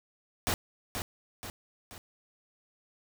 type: noise with echo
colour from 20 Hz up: pink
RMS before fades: -29 dBFS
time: 0.47-0.54 s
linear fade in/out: 0 ms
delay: 480 ms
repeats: 3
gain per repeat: -6 dB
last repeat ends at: 1.98 s
effects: none